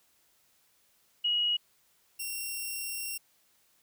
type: tone pair in turn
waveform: sine / 5% pulse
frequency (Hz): 2900 / 2737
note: F#7 / F7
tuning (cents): -35 / -36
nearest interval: minor second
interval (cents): 101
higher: first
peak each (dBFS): -25 / -25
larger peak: neither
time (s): 1.24-1.57 / 2.19-3.18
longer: second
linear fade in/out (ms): 10
effects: white hiss -68 dBFS RMS until 3.82 s